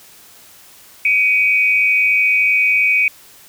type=tone pair together; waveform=sine; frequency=2275 / 2489 Hz; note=C#7 / D#7; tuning=+44 / 0 cents; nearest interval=major second; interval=156 cents; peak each=-14 dBFS; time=1.05-3.08 s; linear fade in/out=2 ms; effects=white hiss -44 dBFS RMS until 3.48 s